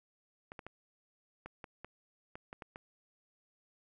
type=clicks; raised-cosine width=0.5 ms; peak=-30 dBFS; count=10; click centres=0.519 / 0.592 / 0.666 / 1.46 / 1.642 / 1.846 / 2.355 / 2.529 / 2.622 / 2.759 s; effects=none